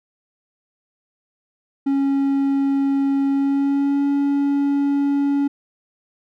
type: tone with pitch glide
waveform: triangle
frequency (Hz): 275.6 to 281.9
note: C#4 to C#4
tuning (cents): -10 to +29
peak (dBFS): -14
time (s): 1.86-5.48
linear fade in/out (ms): 10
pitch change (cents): +39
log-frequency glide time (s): 3.3-4.06
effects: none